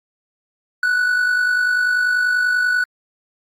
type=tone with amplitude modulation; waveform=triangle; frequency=1480 Hz; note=F#6; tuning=in tune; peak=-11 dBFS; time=0.83-2.84 s; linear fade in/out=2 ms; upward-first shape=sine; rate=50.2 Hz; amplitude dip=45%; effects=Opus 48 kbps